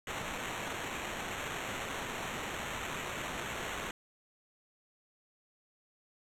violet noise with sample-and-hold, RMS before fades -39 dBFS, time 0.07-3.91 s, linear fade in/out 2 ms, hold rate 4900 Hz, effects low-pass 11000 Hz 12 dB/octave

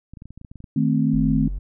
clicks, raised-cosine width 5 ms, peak -27 dBFS, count 12, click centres 0.136 / 0.172 / 0.221 / 0.256 / 0.306 / 0.376 / 0.414 / 0.448 / 0.515 / 0.557 / 0.604 / 0.642 s
sine chord, A diminished, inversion second, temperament equal, 155.56 / 220 / 261.6 Hz, Eb3 / A3 / C4, 0 / 0 / 0 cents, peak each -21 dBFS, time 0.76-1.48 s, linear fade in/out 5 ms
triangle tone, 46.22 Hz, F#1, 1 cent flat, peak -23 dBFS, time 1.13-1.59 s, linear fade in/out 10 ms
effects none

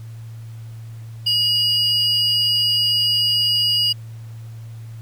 triangle tone pair together, 2893 / 4857 Hz, F#7 / D#8, -40 / -43 cents, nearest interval major sixth, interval 897 cents, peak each -17 dBFS, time 1.26-3.93 s, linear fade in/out 10 ms, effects added 113 Hz sine -32 dBFS peak until 5.01 s + pink hiss -52 dBFS RMS until 5.01 s

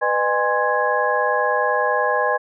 sine tone cluster, 497 / 607 / 820 / 1051 / 1666 Hz, B4 / D#5 / G#5 / C6 / G#6, +11 / -43 / -22 / +7 / +5 cents, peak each -23 dBFS, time 0.01-2.38 s, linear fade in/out 20 ms, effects none

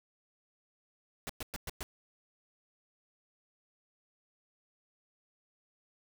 pink noise bursts, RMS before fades -39 dBFS, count 5, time 1.27-1.83 s, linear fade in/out 0 ms, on 24 ms, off 110 ms, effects none

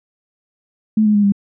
sine tone with pitch steps, 216.5 / 210.9 / 205.5 / 200.3 Hz, A3 / G#3 / G#3 / G3, -28 / +27 / -18 / +38 cents, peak -10 dBFS, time 0.97-1.322 s, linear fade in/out 5 ms, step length 88 ms, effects none

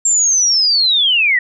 sine linear sweep, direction down, 7459 to 1864.7 Hz, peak -10 dBFS, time 0.05-1.39 s, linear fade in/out 5 ms, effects none

